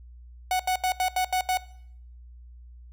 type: tone bursts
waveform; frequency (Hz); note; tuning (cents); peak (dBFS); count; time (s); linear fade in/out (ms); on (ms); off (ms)
45% pulse; 740; F#5; 0; -22; 7; 0.51-1.573; 2; 85; 78
effects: noise-tail reverb RT60 0.7 s tail -20 dB re dry + added 60 Hz sine -44 dBFS peak until 2.92 s